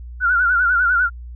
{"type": "tone with vibrato", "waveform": "sine", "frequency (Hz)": 1439, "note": "F#6", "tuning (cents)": -49, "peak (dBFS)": -13, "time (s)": [0.2, 1.1], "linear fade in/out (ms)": 50, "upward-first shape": "sine", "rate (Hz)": 10, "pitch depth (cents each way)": 83, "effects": ["added 60 Hz sine -31 dBFS peak until 1.35 s"]}